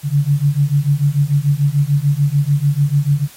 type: beating tone pair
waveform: sine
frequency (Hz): 140 / 146.8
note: C#3 / D3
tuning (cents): +18 / 0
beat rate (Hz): 6.8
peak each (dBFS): -15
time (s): 0.03-3.28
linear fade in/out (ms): 50
effects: white hiss -42 dBFS RMS until 3.36 s + AAC 48 kbps